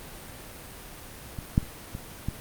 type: clicks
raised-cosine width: 5 ms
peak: -22 / -7 / -28 / -22 / -16 dBFS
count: 5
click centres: 1.388 / 1.579 / 1.63 / 1.951 / 2.286 s
effects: pink hiss -43 dBFS RMS until 2.4 s + Opus 32 kbps